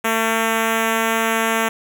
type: tone with notch filter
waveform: 5% pulse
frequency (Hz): 224.9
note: A3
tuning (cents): +38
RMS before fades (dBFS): -19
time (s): 0.04-1.69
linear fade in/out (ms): 10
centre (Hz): 4800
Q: 1.1
effects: none